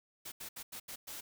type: noise bursts at uneven times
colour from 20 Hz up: white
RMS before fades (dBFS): -45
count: 6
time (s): 0.25-0.32 / 0.4-0.49 / 0.56-0.63 / 0.72-0.8 / 0.88-0.96 / 1.07-1.21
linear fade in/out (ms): 10
effects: none